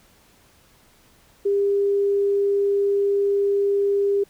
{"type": "tone", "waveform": "sine", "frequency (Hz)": 400.8, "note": "G4", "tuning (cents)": 38, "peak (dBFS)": -17, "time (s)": [1.45, 4.24], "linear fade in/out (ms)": 10, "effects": ["pink hiss -56 dBFS RMS until 4.29 s"]}